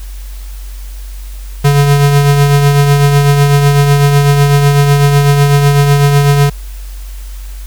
square tone with tremolo, 142.5 Hz, C#3, 48 cents sharp, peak -4 dBFS, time 1.64-6.5 s, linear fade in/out 10 ms, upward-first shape triangle, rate 8 Hz, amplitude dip 45%, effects added 47 Hz sine -22 dBFS peak until 7.66 s + white hiss -38 dBFS RMS until 7.66 s

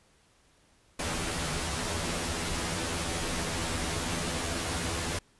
pink noise with comb filter, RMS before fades -32 dBFS, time 0.99-5.19 s, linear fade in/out 5 ms, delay 12 ms, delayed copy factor +0.95, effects pink hiss -64 dBFS RMS until 5.39 s + resampled to 24000 Hz

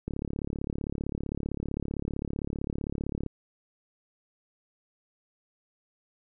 click train, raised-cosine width 3 ms, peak -19 dBFS, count 114, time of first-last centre 0.08-3.263 s, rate 35.5 Hz, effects none

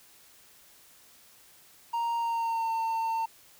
triangle tone with pitch glide, 932.3 to 903.7 Hz, A#5 to A5, 0 to +46 cents, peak -25 dBFS, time 1.93-3.26 s, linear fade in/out 10 ms, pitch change -54 cents, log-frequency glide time 2.17-2.72 s, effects white hiss -57 dBFS RMS until 3.59 s

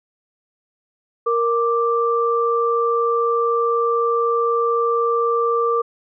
sine tone pair together, 466.7 / 1176 Hz, A#4 / D6, +2 / +2 cents, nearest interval octave + major third, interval 1600 cents, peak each -18 / -19 dBFS, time 1.26-5.82 s, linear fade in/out 10 ms, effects none

